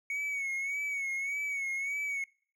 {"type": "tone with vibrato", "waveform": "triangle", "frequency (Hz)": 2224, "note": "C#7", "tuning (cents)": 5, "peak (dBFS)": -30, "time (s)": [0.1, 2.24], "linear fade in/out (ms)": 2, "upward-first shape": "sine", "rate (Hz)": 1.7, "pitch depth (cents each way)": 59, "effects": ["noise-tail reverb RT60 0.5 s tail -26 dB re dry"]}